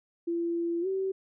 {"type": "tone with pitch glide", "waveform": "sine", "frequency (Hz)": [339.4, 383.2], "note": ["F4", "G4"], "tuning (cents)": [-49, -39], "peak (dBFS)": -27, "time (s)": [0.27, 1.12], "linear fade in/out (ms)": 10, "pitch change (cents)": 210, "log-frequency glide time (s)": [0.81, 0.87], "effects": []}